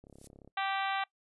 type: click train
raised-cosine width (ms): 2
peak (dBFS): -40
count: 16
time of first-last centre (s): 0.04-0.476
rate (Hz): 34.4
type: noise with exponential growth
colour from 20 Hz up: violet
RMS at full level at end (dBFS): -44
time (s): 0.08-0.27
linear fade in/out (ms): 1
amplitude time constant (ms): 41
type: harmonic tone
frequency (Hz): 390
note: G4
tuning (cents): -9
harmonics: 2 / 3 / 4 / 5 / 6 / 7 / 8 / 9 / 10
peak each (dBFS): -33 / -37 / -39 / -41 / -43 / -44 / -45 / -46 / -47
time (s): 0.57-1.04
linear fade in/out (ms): 5
effects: noise-tail reverb RT60 0.1 s tail -22 dB re dry + resampled to 24000 Hz